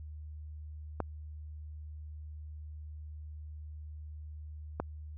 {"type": "clicks", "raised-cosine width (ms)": 1, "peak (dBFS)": -18, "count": 2, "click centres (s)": [1.003, 4.8], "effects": ["added 76 Hz sine -42 dBFS peak until 5.17 s"]}